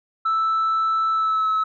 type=tone with pitch glide; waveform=sine; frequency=1318.5 to 1294.4 Hz; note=E6 to E6; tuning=0 to -32 cents; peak=-16 dBFS; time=0.25-1.64 s; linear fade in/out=10 ms; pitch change=-32 cents; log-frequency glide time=1.11-1.49 s; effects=tanh soft clip ceiling -16 dBFS